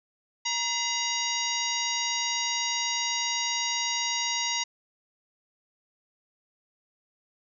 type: harmonic tone with a mistuned harmonic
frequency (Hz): 948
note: A#5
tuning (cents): +29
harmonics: 1 / 2 / 3 / 4 / 5 / 6 / 7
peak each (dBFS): -34 / -34 / -34 / -34 / -34 / -34 / -34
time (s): 0.45-4.64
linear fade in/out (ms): 10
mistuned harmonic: 2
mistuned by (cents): +120
effects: none